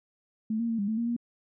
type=tone with pitch steps; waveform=sine; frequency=219 / 232.5 / 227.6 / 201.1 / 220 / 233.8 / 236.9 Hz; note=A3 / A#3 / A#3 / G3 / A3 / A#3 / A#3; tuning=-8 / -4 / -41 / +44 / 0 / +5 / +28 cents; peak=-26 dBFS; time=0.5-1.165 s; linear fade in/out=5 ms; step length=95 ms; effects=none